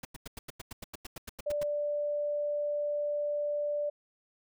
pink noise bursts, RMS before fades -41 dBFS, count 15, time 0.03-1.633 s, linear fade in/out 5 ms, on 21 ms, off 92 ms
sine tone, 587.3 Hz, D5, in tune, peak -29 dBFS, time 1.46-3.9 s, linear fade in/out 10 ms
effects none

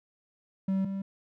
triangle tone pair in turn, 192.2 / 194.77 Hz, G3 / G3, -34 / -11 cents, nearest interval unison, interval 23 cents, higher second, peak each -23 / -29 dBFS, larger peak first, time 0.68-0.85 / 0.85-1.02 s, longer neither, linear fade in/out 5 ms, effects none

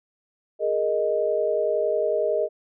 sine chord, Ab suspended second, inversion none, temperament equal, 415.3 / 466.2 / 622.3 Hz, Ab4 / Bb4 / Eb5, 0 / 0 / 0 cents, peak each -26 / -26 / -23 dBFS, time 0.59-2.49 s, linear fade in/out 50 ms, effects none

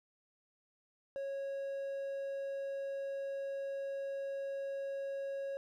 triangle tone, 550 Hz, C#5, 14 cents flat, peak -35 dBFS, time 1.16-5.57 s, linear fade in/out 0 ms, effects none

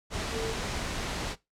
sine tone in noise, 448.7 Hz, A4, 34 cents sharp, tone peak -30 dBFS, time 0.31-0.55 s, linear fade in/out 50 ms, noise pink, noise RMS -33 dBFS, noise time 0.1-1.36 s, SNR 0 dB, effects noise-tail reverb RT60 0.2 s tail -19 dB re dry + low-pass 7000 Hz 12 dB/octave

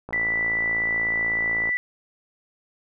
click train, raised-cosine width 1 ms, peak -21 dBFS, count 91, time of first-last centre 0.09-1.691 s, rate 56.2 Hz
sine tone, 1975.5 Hz, B6, in tune, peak -21 dBFS, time 0.13-1.77 s, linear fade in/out 0 ms
effects none

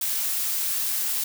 blue noise, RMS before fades -26 dBFS, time 0.01-1.24 s, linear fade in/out 5 ms, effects none

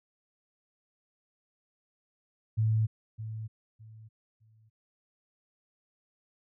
sine tone with echo, 110 Hz, A2, in tune, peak -23 dBFS, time 2.57-2.87 s, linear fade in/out 20 ms, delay 610 ms, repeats 3, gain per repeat -12 dB, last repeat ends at 4.7 s, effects none

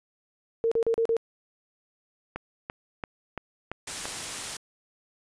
sine tone bursts, 457.1 Hz, A#4, 34 cents flat, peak -21 dBFS, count 5, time 0.64-1.167 s, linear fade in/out 0 ms, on 75 ms, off 38 ms
click train, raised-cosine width 0.5 ms, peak -18 dBFS, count 6, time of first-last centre 2.36-4.055 s, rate 2.95 Hz
white noise, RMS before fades -34 dBFS, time 3.87-4.57 s, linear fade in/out 5 ms
effects resampled to 22050 Hz

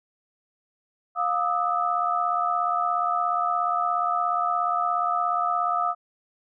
sine tone cluster, 706 / 1212 / 1289 Hz, F5 / D#6 / E6, +19 / -46 / -39 cents, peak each -26 dBFS, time 1.15-5.95 s, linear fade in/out 50 ms, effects none

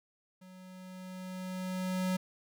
square tone with level ramp, 185 Hz, F#3, in tune, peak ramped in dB -52 to -29 dBFS, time 0.41-2.17 s, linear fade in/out 10 ms, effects none

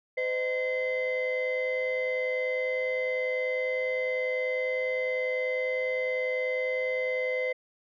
sine tone cluster, 511 / 621 / 2056 Hz, C5 / D#5 / C7, -41 / -3 / -31 cents, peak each -27 / -35 / -30 dBFS, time 0.17-7.53 s, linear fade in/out 10 ms, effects tanh soft clip ceiling -22 dBFS

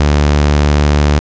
sawtooth tone, 73.42 Hz, D2, in tune, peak -4 dBFS, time 0-1.19 s, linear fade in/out 0 ms, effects resampled to 16000 Hz + 7-bit

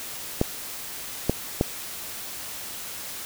clicks, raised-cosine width 2 ms, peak -6 dBFS, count 3, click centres 0.414 / 1.296 / 1.611 s, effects white hiss -36 dBFS RMS until 3.25 s

